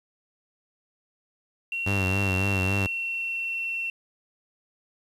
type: tone with pitch glide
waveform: sine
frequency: 2734 to 2709 Hz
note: F7 to E7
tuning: -37 to +47 cents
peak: -27 dBFS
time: 1.72-3.9 s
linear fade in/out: 2 ms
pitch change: -16 cents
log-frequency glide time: 1.93-3.61 s
type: tone with vibrato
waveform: sawtooth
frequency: 96.3 Hz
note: G2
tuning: 30 cents flat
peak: -20 dBFS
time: 1.86-2.87 s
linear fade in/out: 10 ms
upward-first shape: sine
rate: 3.6 Hz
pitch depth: 64 cents each way
effects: resampled to 32000 Hz + 9-bit